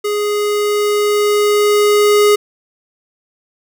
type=tone with level ramp; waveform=square; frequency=415.3 Hz; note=G#4; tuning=in tune; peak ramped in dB=-16 to -8 dBFS; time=0.04-2.36 s; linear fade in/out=10 ms; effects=none